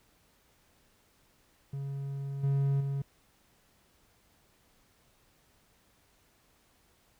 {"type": "tone with level steps", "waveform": "triangle", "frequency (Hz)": 138.59, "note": "C#3", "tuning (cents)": 0, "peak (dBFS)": [-32, -23, -28], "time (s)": [1.73, 3.02], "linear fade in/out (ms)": 5, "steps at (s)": [2.43, 2.8], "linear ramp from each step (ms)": 10, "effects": ["pink hiss -67 dBFS RMS until 7.19 s"]}